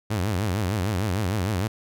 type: tone with vibrato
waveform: sawtooth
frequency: 98.4 Hz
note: G2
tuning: 7 cents sharp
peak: -19 dBFS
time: 0.1-1.68 s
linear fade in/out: 10 ms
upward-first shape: triangle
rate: 6.6 Hz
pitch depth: 260 cents each way
effects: none